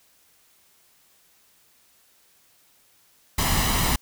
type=noise with comb filter; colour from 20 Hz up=pink; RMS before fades=-22 dBFS; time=3.38-3.96 s; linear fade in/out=5 ms; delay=1 ms; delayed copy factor=+0.55; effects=white hiss -60 dBFS RMS until 4.01 s